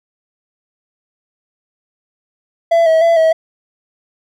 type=tone with vibrato; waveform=triangle; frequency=657 Hz; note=E5; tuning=6 cents flat; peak=-6 dBFS; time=2.71-3.33 s; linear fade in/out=10 ms; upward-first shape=square; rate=3.3 Hz; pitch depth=35 cents each way; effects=none